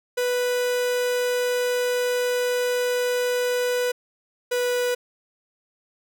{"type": "tone pair in turn", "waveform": "45% pulse", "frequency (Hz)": [493.9, 491.7], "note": ["B4", "B4"], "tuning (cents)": [0, -8], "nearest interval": "unison", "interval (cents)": 8, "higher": "first", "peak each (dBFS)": -21, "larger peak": "neither", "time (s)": [[0.17, 3.92], [4.51, 4.95]], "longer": "first", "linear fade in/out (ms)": 10, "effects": []}